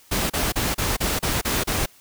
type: noise bursts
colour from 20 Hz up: pink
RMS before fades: -23 dBFS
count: 8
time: 0.11-1.861 s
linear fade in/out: 10 ms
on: 190 ms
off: 33 ms
effects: white hiss -53 dBFS RMS until 2 s